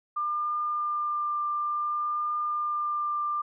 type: tone with vibrato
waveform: sine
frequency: 1197 Hz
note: D6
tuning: 33 cents sharp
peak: -26 dBFS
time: 0.16-3.42 s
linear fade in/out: 10 ms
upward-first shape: triangle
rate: 0.57 Hz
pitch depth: 12 cents each way
effects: none